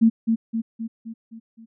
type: tone with echo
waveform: sine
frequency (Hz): 226.2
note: A3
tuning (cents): +48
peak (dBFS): -11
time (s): 0.01-0.1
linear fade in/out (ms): 20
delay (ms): 260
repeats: 6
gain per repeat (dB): -5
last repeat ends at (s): 1.66
effects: none